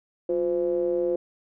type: ring-modulated tone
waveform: triangle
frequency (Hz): 80.7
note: E2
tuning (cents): -36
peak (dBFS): -17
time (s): 0.29-1.16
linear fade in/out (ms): 5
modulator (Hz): 435
effects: none